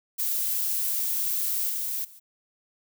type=noise with level steps; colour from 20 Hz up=violet; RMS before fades=-27 / -30 / -49 dBFS; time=0.18-2.2 s; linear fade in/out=20 ms; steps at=1.69 / 2.04 s; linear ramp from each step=10 ms; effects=none